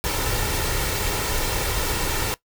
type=noise with comb filter; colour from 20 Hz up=pink; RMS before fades=-24 dBFS; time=0.04-2.34 s; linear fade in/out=0 ms; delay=2.2 ms; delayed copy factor=+0.5; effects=noise-tail reverb RT60 0.1 s tail -18 dB re dry